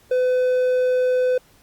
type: tone with hard clipping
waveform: triangle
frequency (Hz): 505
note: B4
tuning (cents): +39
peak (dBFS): -17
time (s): 0.11-1.38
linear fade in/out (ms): 5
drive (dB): 6
effects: pink hiss -55 dBFS RMS until 1.62 s + Opus 48 kbps